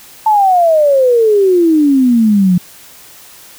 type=exponential sweep; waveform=sine; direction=down; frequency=887 to 174.61 Hz; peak=-6 dBFS; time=0.26-2.58 s; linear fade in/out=5 ms; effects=white hiss -38 dBFS RMS until 3.58 s